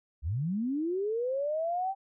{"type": "linear sweep", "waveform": "sine", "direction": "up", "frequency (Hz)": [62.5, 789], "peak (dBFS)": -28, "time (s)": [0.22, 1.95], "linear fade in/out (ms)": 50, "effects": []}